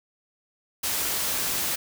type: noise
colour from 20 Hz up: white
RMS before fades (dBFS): -27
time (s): 0.83-1.76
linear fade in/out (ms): 10
effects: none